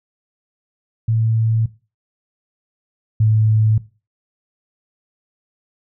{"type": "tone pair in turn", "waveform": "sine", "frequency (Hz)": [112.2, 109.01], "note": ["A2", "A2"], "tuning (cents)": [34, -16], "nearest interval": "unison", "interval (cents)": 50, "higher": "first", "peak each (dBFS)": [-14, -11], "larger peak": "second", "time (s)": [[1.08, 1.66], [3.2, 3.78]], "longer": "neither", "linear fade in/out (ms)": 5, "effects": ["noise-tail reverb RT60 0.3 s tail -17 dB re dry"]}